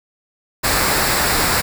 pink noise with comb filter, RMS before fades -17 dBFS, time 0.63-1.62 s, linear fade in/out 20 ms, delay 0.32 ms, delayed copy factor -0.5, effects none

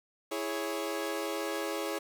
sawtooth chord, C# minor, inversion first, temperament equal, 329.6 / 415.3 / 554.4 Hz, E4 / G#4 / C#5, 0 / 0 / 0 cents, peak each -33 dBFS, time 0.31-1.99 s, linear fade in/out 10 ms, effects 9-bit

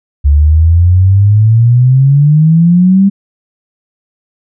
sine exponential sweep, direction up, 70.1 to 200 Hz, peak -3 dBFS, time 0.24-3.1 s, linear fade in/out 20 ms, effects none

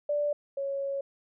sine tone pair in turn, 586 / 553.1 Hz, D5 / C#5, -4 / -4 cents, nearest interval minor second, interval 100 cents, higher first, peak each -25 / -29 dBFS, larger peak first, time 0.09-0.33 / 0.57-1.01 s, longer second, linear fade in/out 5 ms, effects none

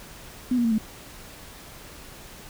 sine tone with pitch steps, 249.9 / 238.8 / 228.1 / 217.9 Hz, B3 / A#3 / A#3 / A3, +21 / +42 / -37 / -17 cents, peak -19 dBFS, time 0.51-0.782 s, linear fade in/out 5 ms, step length 68 ms, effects pink hiss -44 dBFS RMS until 2.49 s

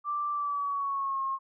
sine tone with pitch glide, 1174.7 to 1077.2 Hz, D6 to C#6, 0 to -50 cents, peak -28 dBFS, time 0.04-1.39 s, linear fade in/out 50 ms, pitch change -150 cents, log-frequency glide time 0.31-1.22 s, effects none

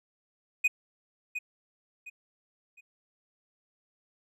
triangle tone with echo, 2489 Hz, D#7, in tune, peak -19 dBFS, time 0.64-0.68 s, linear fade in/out 10 ms, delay 710 ms, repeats 3, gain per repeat -10 dB, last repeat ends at 2.81 s, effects none

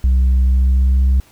sine tone with pitch glide, 64.1 to 65.41 Hz, C2 to C2, -35 to 0 cents, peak -7 dBFS, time 0.04-1.2 s, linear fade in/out 0 ms, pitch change +35 cents, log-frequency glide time 0.4-1.02 s, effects tanh soft clip ceiling -9 dBFS + pink hiss -49 dBFS RMS until 1.31 s

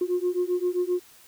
sine beating tone pair, 354.5 / 362.1 Hz, F4 / F#4, +26 / -37 cents, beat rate 7.6 Hz, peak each -25 dBFS, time 0.01-1 s, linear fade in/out 5 ms, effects tanh soft clip ceiling -17 dBFS + white hiss -53 dBFS RMS until 1.27 s

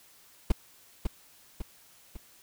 brown noise with echo, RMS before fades -20 dBFS, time 0.5-0.52 s, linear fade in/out 5 ms, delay 550 ms, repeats 3, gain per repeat -6 dB, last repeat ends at 2.17 s, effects white hiss -58 dBFS RMS until 2.42 s

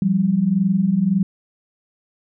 sine tone pair together, 173.23 / 195 Hz, F3 / G3, -14 / -9 cents, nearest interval major second, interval 205 cents, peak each -20 / -16 dBFS, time 0.02-1.23 s, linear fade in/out 2 ms, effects none

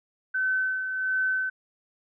sine tone with tremolo, 1524 Hz, G6, 49 cents flat, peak -22 dBFS, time 0.34-1.5 s, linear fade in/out 10 ms, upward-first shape sine, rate 1.4 Hz, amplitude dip 50%, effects none

